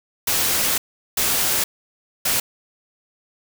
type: noise bursts at uneven times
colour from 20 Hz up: white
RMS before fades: -20 dBFS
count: 3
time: 0.27-0.78 / 1.17-1.64 / 2.25-2.4 s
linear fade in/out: 5 ms
effects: none